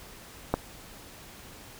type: clicks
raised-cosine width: 1 ms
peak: -9 / -29 dBFS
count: 2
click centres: 0.54 / 0.544 s
effects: pink hiss -48 dBFS RMS until 1.79 s